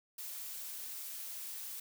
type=noise; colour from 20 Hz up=blue; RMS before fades=-44 dBFS; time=0.18-1.8 s; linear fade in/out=5 ms; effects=none

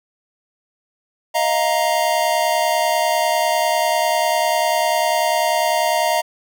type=chord; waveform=square; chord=Eb suspended second; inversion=none; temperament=equal with one note detuned; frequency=628.4 / 698.5 / 932.3 Hz; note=Eb5 / F5 / Bb5; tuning=+17 / 0 / 0 cents; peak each=-21 dBFS; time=1.34-6.22 s; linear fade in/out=20 ms; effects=none

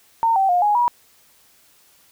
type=tone with pitch steps; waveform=sine; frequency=912 / 774 / 712 / 831 / 964 Hz; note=A#5 / G5 / F5 / G#5 / B5; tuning=-38 / -22 / +33 / +1 / -42 cents; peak=-14 dBFS; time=0.23-0.88 s; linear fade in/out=0 ms; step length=130 ms; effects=white hiss -55 dBFS RMS until 2.11 s

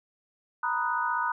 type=chord; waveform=sine; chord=B major seventh; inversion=third; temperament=equal; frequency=932.3 / 987.8 / 1244.5 / 1480 Hz; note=A#5 / B5 / D#6 / F#6; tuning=0 / 0 / 0 / 0 cents; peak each=-31 dBFS; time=0.63-1.32 s; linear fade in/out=5 ms; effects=none

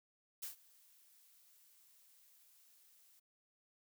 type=noise with ADSR envelope; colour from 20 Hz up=blue; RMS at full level=-43 dBFS; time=0.42-3.2 s; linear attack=12 ms; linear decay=120 ms; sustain=-24 dB; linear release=11 ms; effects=none

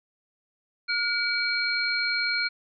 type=tone cluster; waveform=sine; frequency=1432 / 2286 / 4221 Hz; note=F6 / D7 / C8; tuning=+43 / -47 / +14 cents; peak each=-28 dBFS; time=0.88-2.49 s; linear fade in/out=20 ms; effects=none

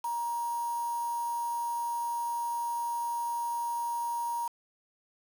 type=tone with quantisation; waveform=sine; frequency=944 Hz; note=A#5; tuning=22 cents sharp; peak=-30 dBFS; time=0.04-4.48 s; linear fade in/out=5 ms; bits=7; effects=none

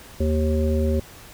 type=harmonic tone; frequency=77.5 Hz; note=D#2; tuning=6 cents flat; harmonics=1 / 3 / 5 / 7; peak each=-20 / -25 / -27 / -28 dBFS; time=0.2-1 s; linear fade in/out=5 ms; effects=pink hiss -44 dBFS RMS until 1.33 s

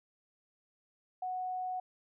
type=tone; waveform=sine; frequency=738 Hz; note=F#5; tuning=5 cents flat; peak=-34 dBFS; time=1.22-1.8 s; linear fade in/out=5 ms; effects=none

